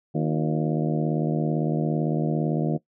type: harmonic tone with a mistuned harmonic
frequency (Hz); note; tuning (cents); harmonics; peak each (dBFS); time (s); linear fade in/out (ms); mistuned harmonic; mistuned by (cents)
77.78; D#2; 0; 2 / 3 / 4 / 5 / 6 / 7 / 8 / 9; -24 / -28 / -30 / -32 / -34 / -35 / -36 / -37; 0.14-2.78; 20; 5; -110
effects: noise-tail reverb RT60 0.1 s tail -20 dB re dry